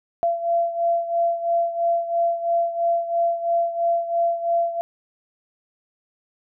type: beating tone pair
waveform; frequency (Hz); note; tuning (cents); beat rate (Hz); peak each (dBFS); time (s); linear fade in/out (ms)
sine; 680 / 683; F5 / F5; -46 / -39; 3; -20 / -25; 0.23-4.81; 0
effects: none